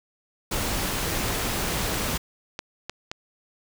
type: noise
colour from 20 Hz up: pink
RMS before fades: -27 dBFS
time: 0.51-2.18 s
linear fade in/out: 10 ms
type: clicks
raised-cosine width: 0.2 ms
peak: -14 dBFS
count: 6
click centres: 1.283 / 1.501 / 1.943 / 2.591 / 2.896 / 3.115 s
effects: none